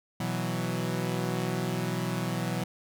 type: chord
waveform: sawtooth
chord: B suspended fourth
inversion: none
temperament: equal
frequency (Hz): 123.47 / 164.81 / 185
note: B2 / E3 / F#3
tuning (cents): 0 / 0 / 0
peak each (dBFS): -29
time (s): 0.2-2.64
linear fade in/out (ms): 5
effects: none